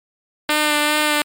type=tone with vibrato; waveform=5% pulse; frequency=299.6 Hz; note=D4; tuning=35 cents sharp; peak=-4 dBFS; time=0.49-1.22 s; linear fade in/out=2 ms; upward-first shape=sine; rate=2.5 Hz; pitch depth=18 cents each way; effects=MP3 96 kbps